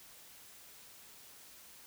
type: silence
effects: white hiss -56 dBFS RMS until 1.86 s